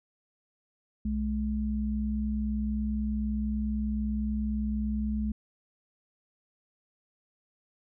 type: tone pair together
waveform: sine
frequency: 63.4 / 212.7 Hz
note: B1 / G#3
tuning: +46 / +42 cents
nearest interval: octave + major sixth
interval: 2096 cents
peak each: -31 / -29 dBFS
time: 1.05-5.32 s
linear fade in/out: 5 ms
effects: none